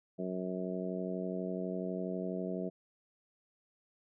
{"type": "harmonic tone", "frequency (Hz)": 92.1, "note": "F#2", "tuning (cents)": -7, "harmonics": [2, 3, 4, 5, 6, 7], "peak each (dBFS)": [-38, -43, -41, -43, -47, -42], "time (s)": [0.18, 2.7], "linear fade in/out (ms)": 20, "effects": []}